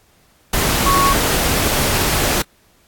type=tone in noise; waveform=sine; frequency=1108.7 Hz; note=C#6; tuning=in tune; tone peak=-13 dBFS; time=0.86-1.13 s; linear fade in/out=5 ms; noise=pink; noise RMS=-17 dBFS; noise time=0.53-2.42 s; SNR=+1 dB; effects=pink hiss -55 dBFS RMS until 2.87 s + AAC 64 kbps